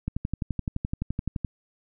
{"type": "click train", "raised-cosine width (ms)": 5, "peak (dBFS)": -15, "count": 17, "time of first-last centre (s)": [0.08, 1.448], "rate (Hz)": 11.7, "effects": []}